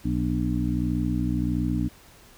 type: harmonic tone with a mistuned harmonic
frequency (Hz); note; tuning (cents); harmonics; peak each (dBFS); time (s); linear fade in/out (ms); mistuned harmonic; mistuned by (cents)
61.5; B1; -7; 1 / 2 / 3 / 4 / 5; -29 / -29 / -29 / -29 / -29; 0.04-1.89; 20; 5; -45
effects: pink hiss -52 dBFS RMS until 2.37 s